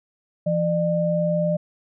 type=tone pair together; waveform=sine; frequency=169.06 / 602 Hz; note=E3 / D5; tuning=+44 / +43 cents; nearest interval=octave + minor seventh; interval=2199 cents; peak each=-22 / -21 dBFS; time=0.46-1.57 s; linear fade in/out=10 ms; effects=none